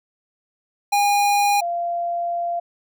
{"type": "tone pair in turn", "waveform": ["square", "sine"], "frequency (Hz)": [815, 690.3], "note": ["G#5", "F5"], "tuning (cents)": [-33, -20], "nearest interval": "minor third", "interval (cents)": 287, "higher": "first", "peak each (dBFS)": [-16, -21], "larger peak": "first", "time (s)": [[0.92, 1.61], [1.61, 2.6]], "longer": "second", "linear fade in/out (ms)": 10, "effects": []}